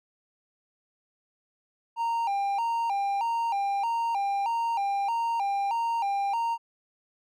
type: tone with vibrato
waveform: triangle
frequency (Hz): 859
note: A5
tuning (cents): -42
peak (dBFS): -23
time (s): 1.96-6.58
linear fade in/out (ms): 50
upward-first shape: square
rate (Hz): 1.6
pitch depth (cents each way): 130
effects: none